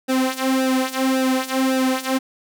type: tone with flanger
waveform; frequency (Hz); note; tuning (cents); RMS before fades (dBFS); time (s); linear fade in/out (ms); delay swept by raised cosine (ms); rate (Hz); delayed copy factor
sawtooth; 261.6; C4; 0; -20; 0.08-2.19; 20; 0.91 to 3.81; 1.8; -0.8
effects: none